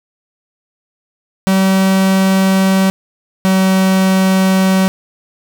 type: tone pair in turn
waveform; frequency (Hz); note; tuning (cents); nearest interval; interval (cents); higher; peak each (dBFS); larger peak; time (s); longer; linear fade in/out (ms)
45% pulse; 191.2 / 189.55; G3 / F#3; -43 / +42; unison; 15; first; -9; neither; 1.47-2.9 / 3.45-4.88; neither; 0
effects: none

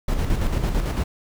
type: noise with tremolo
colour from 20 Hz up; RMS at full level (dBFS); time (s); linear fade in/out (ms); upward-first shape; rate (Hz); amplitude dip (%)
brown; -20; 0.08-1.04; 5; square; 9; 45
effects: none

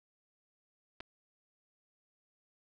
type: clicks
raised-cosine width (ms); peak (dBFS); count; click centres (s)
0.3; -29; 2; 1.004 / 1.007
effects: none

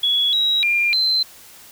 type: tone with pitch steps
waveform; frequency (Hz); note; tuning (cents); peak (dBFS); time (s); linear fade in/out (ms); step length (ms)
sine; 3369 / 3851 / 2397 / 4088; G#7 / B7 / D7 / C8; +24 / -44 / +35 / -41; -15; 0.03-1.23; 5; 300
effects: white hiss -44 dBFS RMS until 1.71 s

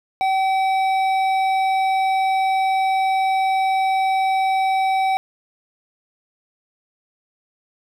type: tone with hard clipping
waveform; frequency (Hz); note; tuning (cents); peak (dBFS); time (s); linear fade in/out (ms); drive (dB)
sine; 766; G5; -40; -18; 0.21-5.17; 0; 9
effects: none

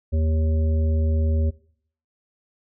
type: harmonic tone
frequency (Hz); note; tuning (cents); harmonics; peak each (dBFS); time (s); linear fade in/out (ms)
79.1; D#2; +29; 1 / 3 / 5 / 7; -18 / -31 / -36 / -35; 0.12-1.51; 20
effects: noise-tail reverb RT60 0.6 s tail -21 dB re dry

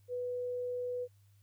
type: tone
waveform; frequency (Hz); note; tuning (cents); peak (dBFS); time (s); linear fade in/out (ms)
sine; 493.9; B4; 0; -34; 0.08-1.08; 50
effects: added 100 Hz sine -61 dBFS peak until 1.42 s + white hiss -75 dBFS RMS until 1.42 s

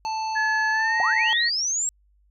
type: harmonic tone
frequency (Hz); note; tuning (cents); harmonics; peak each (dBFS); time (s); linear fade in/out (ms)
880; A5; 0; 1 / 3 / 5 / 7; -25 / -39 / -37 / -43; 0.05-1.33; 0
type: tone with pitch glide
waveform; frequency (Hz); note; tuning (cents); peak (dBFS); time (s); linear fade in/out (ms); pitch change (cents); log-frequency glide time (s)
sine; 1708 to 1884.2; G#6 to A#6; +48 to +18; -21; 0.35-1.5; 20; +170; 0.71-0.99
type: linear sweep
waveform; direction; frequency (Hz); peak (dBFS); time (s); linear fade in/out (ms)
sine; up; 681 to 7720; -22; 1-1.89; 0
effects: added 50 Hz sine -58 dBFS peak until 2.3 s

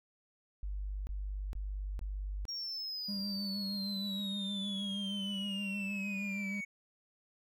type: tone bursts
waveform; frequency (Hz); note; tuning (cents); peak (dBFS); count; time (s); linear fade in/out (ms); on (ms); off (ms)
sine; 49.39; G1; +14; -35; 4; 0.63-2.453; 0; 440; 21
type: exponential sweep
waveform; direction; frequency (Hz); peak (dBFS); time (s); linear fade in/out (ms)
triangle; down; 5610 to 2217; -36; 2.48-6.65; 10
type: tone with vibrato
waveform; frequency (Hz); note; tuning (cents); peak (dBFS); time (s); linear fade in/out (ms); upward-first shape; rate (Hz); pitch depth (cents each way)
triangle; 199.1; G3; +27; -34; 3.08-6.61; 10; triangle; 6.4; 51
effects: tanh soft clip ceiling -28 dBFS

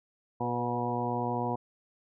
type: harmonic tone with a mistuned harmonic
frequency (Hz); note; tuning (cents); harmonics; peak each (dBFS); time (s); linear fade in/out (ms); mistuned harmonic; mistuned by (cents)
120.6; B2; -41; 1 / 2 / 3 / 4 / 5 / 6 / 7 / 8; -36 / -35 / -38 / -37 / -44 / -35 / -39 / -35; 0.4-1.56; 10; 4; +25
effects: none

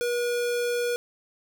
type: tone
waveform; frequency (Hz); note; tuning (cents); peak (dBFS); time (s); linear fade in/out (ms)
square; 481.8; B4; -43; -25; 0.01-0.96; 0
effects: none

